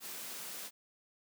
white high-pass noise, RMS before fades -44 dBFS, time 0-0.71 s, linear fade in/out 50 ms, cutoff 150 Hz, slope 96 dB/octave, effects none

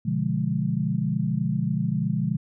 sine chord, B diminished seventh, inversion none, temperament equal, 123.47 / 146.83 / 174.61 / 207.7 Hz, B2 / D3 / F3 / Ab3, 0 / 0 / 0 / 0 cents, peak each -29 / -27 / -27 / -28 dBFS, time 0.05-2.37 s, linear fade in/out 10 ms, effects none

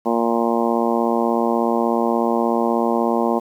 harmonic tone, 116.54 Hz, A#2, in tune, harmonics 2 / 3 / 4 / 5 / 6 / 7 / 8 / 9, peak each -21 / -23 / -24 / -25 / -26 / -26 / -27 / -28 dBFS, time 0.05-3.4 s, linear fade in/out 20 ms, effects 8-bit

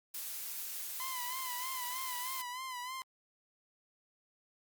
blue noise, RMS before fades -41 dBFS, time 0.14-2.42 s, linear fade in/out 5 ms
sawtooth tone with vibrato, 1014 Hz, B5, 45 cents sharp, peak -36 dBFS, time 1-3.02 s, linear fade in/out 0 ms, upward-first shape sine, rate 3.2 Hz, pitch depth 68 cents each way
effects Opus 48 kbps

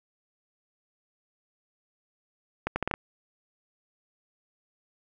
accelerating click train, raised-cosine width 0.5 ms, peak -12 dBFS, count 6, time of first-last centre 2.67-2.939 s, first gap 90 ms, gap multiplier 0.74, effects none

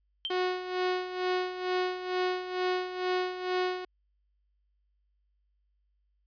sine tone with exponential decay, 3136 Hz, G7, in tune, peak -27 dBFS, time 0.25-0.39 s, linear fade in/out 0 ms, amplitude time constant 30 ms
sawtooth tone with tremolo, 365.8 Hz, F#4, 20 cents flat, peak -22 dBFS, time 0.3-3.85 s, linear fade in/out 5 ms, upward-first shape sine, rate 2.2 Hz, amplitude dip 70%
effects added 50 Hz sine -70 dBFS peak until 6.26 s + resampled to 11025 Hz

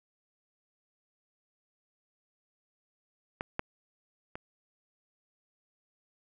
clicks, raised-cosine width 0.5 ms, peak -18 / -15 / -24 dBFS, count 3, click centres 3.409 / 3.594 / 4.355 s, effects none

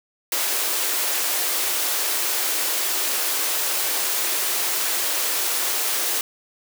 white high-pass noise, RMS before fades -23 dBFS, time 0.32-6.21 s, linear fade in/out 2 ms, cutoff 300 Hz, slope 48 dB/octave, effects none

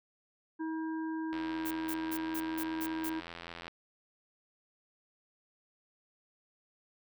harmonic tone, 320 Hz, D#4, 49 cents sharp, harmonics 1 / 3 / 5, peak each -34 / -44 / -48 dBFS, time 0.59-3.21 s, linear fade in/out 20 ms
click train, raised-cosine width 0.3 ms, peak -27 dBFS, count 201, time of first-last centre 1.33-3.68 s, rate 85.1 Hz
violet noise bursts, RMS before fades -40 dBFS, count 7, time 1.65-3.097 s, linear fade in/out 10 ms, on 61 ms, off 170 ms
effects none

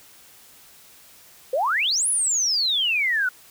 sine exponential two-way sweep, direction up then down, 490 to 10710 to 1430 Hz, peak -19 dBFS, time 1.53-3.29 s, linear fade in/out 5 ms, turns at 2.08 s, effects white hiss -50 dBFS RMS until 3.5 s

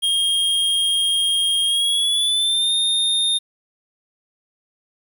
square tone with pitch glide, 3237 to 3654 Hz, G#7 to A#7, -45 to -35 cents, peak -17 dBFS, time 0.02-3.39 s, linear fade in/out 20 ms, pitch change +210 cents, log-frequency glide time 1.66-2.73 s, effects 9-bit

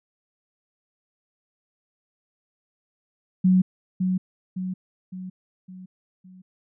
sine tone with echo, 185 Hz, F#3, in tune, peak -14 dBFS, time 3.44-3.62 s, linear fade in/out 10 ms, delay 560 ms, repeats 5, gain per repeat -6 dB, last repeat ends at 6.42 s, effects none

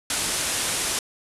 white low-pass noise, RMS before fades -26 dBFS, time 0.1-0.99 s, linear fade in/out 2 ms, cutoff 11000 Hz, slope 48 dB/octave, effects resampled to 32000 Hz

